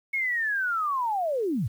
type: linear sweep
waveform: sine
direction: down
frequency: 2200 to 86.2 Hz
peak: -24 dBFS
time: 0.13-1.68 s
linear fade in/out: 10 ms
effects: 9-bit